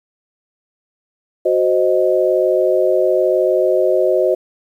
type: chord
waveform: sine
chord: C diminished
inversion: second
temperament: equal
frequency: 370 / 523.3 / 622.3 Hz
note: Gb4 / C5 / Eb5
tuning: 0 / 0 / 0 cents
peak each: -16 dBFS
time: 1.45-4.35 s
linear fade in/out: 10 ms
effects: 8-bit

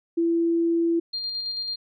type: tone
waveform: sine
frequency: 335.4 Hz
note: E4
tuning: 30 cents sharp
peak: -19 dBFS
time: 0.17-1 s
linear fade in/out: 10 ms
type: tone with tremolo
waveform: sine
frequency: 4200 Hz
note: C8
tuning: 6 cents sharp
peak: -26 dBFS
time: 1.13-1.76 s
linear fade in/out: 10 ms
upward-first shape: square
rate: 9.1 Hz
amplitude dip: 30%
effects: none

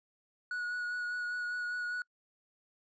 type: tone with vibrato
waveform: triangle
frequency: 1460 Hz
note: F#6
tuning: 24 cents flat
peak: -32 dBFS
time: 0.51-2.02 s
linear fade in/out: 2 ms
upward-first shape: sine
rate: 5 Hz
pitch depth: 15 cents each way
effects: noise-tail reverb RT60 0.1 s tail -26 dB re dry + resampled to 16000 Hz

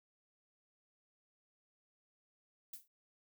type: noise with exponential decay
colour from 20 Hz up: violet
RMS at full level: -43 dBFS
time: 2.73-2.88 s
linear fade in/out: 5 ms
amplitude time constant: 32 ms
effects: none

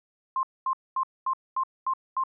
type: tone bursts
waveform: sine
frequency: 1055 Hz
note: C6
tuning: 14 cents sharp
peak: -23 dBFS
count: 7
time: 0.36-2.237 s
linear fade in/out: 2 ms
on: 71 ms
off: 230 ms
effects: none

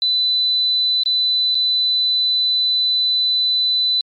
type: tone with dropouts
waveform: sine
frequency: 4000 Hz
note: B7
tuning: 21 cents sharp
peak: -14 dBFS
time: 0.02-4.01 s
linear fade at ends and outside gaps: 1 ms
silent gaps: 1.034-1.059 / 1.546-1.552 s
effects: MP3 48 kbps

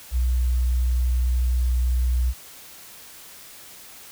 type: tone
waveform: sine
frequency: 61.74 Hz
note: B1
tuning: in tune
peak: -18 dBFS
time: 0.11-2.34 s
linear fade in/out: 50 ms
effects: white hiss -44 dBFS RMS until 4.11 s

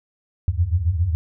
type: tone cluster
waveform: sine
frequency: 79.5 / 87.2 / 94.3 Hz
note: D#2 / F2 / F#2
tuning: +38 / -2 / +33 cents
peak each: -22 dBFS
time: 0.48-1.15 s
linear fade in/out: 0 ms
effects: none

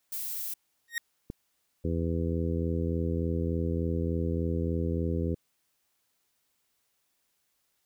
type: noise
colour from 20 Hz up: violet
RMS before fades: -35 dBFS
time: 0.12-0.54 s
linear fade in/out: 5 ms
type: tone with exponential growth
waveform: 40% pulse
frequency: 1864.7 Hz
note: A#6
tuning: in tune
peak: -24 dBFS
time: 0.88-0.98 s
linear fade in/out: 1 ms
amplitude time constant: 21 ms
type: click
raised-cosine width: 3 ms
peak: -23 dBFS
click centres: 1.301 s
type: harmonic tone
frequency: 83.4 Hz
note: E2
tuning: 21 cents sharp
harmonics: 1 / 2 / 3 / 4 / 5 / 6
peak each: -30 / -33 / -35 / -36 / -37 / -38 dBFS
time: 1.84-5.35 s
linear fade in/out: 10 ms
effects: white hiss -75 dBFS RMS until 7.85 s

